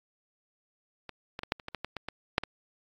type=clicks; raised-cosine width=0.3 ms; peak=-24 / -20 / -19 / -11 / -29 / -21 / -19 / -18 / -19 / -19 / -6 / -19 dBFS; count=12; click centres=1.093 / 1.391 / 1.434 / 1.521 / 1.598 / 1.684 / 1.747 / 1.846 / 1.967 / 2.086 / 2.381 / 2.436 s; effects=AAC 64 kbps